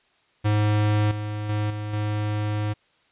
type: tone with level steps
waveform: square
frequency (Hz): 105.3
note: G#2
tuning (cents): +24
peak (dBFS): -19 / -28 / -23 / -29 / -24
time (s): 0.44-2.74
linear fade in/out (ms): 20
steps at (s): 1.11 / 1.49 / 1.7 / 1.93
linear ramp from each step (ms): 5
effects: white hiss -63 dBFS RMS until 3.11 s + resampled to 8000 Hz